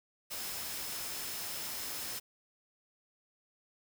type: tone in noise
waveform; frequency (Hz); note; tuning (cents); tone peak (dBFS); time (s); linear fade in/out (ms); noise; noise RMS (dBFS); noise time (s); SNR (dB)
sine; 5200; E8; -24; -48; 0.3-2.2; 20; white; -40; 0.3-2.2; -11
effects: none